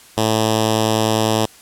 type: tone with notch filter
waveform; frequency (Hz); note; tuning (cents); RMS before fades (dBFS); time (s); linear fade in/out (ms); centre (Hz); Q
5% pulse; 110; A2; 0; -17; 0.17-1.46; 10; 1400; 1.2
effects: white hiss -45 dBFS RMS until 1.61 s + low-pass 12000 Hz 12 dB/octave